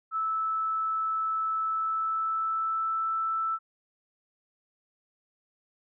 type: tone with pitch glide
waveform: sine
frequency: 1310 to 1322.2 Hz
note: E6 to E6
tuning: -11 to +5 cents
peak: -26 dBFS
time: 0.11-3.59 s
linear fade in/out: 50 ms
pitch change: +16 cents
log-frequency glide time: 1.63-3.1 s
effects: none